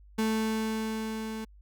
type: tone with level ramp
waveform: 35% pulse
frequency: 220 Hz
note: A3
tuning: in tune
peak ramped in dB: -23 to -33 dBFS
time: 0.18-1.45 s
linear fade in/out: 10 ms
effects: added 50 Hz sine -51 dBFS peak until 1.61 s